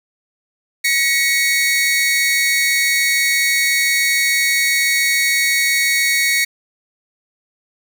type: tone pair together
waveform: sawtooth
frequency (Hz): 1910.9 / 2217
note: A#6 / C#7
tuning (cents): +42 / 0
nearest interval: minor third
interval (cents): 258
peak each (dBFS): -15 / -12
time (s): 0.84-6.45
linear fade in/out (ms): 10
effects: none